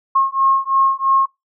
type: beating tone pair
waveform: sine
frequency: 1078 / 1081 Hz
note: C#6 / C#6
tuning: -49 / -44 cents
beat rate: 3 Hz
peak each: -16 dBFS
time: 0.15-1.26 s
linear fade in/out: 10 ms
effects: noise-tail reverb RT60 0.2 s tail -22 dB re dry